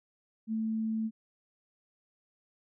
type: tone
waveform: sine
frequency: 221.1 Hz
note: A3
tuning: 9 cents sharp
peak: -29 dBFS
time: 0.47-1.11 s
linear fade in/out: 50 ms
effects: none